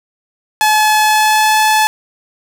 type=tone with pitch glide; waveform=sawtooth; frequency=857 to 864 Hz; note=A5 to A5; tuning=-46 to -32 cents; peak=-5 dBFS; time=0.61-1.87 s; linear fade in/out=0 ms; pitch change=+14 cents; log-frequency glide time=1.03-1.6 s; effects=none